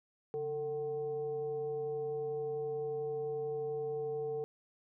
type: tone with frequency modulation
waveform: sine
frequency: 447.8 Hz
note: A4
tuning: 30 cents sharp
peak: -34 dBFS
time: 0.34-4.44 s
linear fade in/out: 0 ms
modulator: 309 Hz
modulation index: 0.43
effects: none